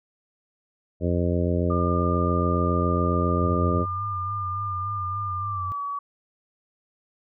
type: harmonic tone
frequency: 87.31 Hz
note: F2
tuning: in tune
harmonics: 1 / 2 / 3 / 4 / 5 / 6 / 7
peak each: -24 / -27 / -29 / -30 / -31 / -32 / -32 dBFS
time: 1-3.86 s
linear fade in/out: 50 ms
type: tone with pitch glide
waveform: sine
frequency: 1202 to 1136.5 Hz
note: D6 to C#6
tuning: +40 to +43 cents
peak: -27 dBFS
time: 1.7-5.99 s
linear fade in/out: 5 ms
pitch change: -97 cents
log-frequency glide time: 5.36-5.82 s
type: tone with vibrato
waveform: sine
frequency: 96.3 Hz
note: G2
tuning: 30 cents flat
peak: -31 dBFS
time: 3.42-5.72 s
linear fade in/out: 0 ms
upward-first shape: sine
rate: 3.5 Hz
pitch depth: 96 cents each way
effects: none